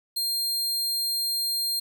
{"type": "tone", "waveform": "sawtooth", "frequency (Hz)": 4200, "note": "C8", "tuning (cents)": 6, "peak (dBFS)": -22, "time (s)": [0.16, 1.8], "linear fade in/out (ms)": 10, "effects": ["9-bit"]}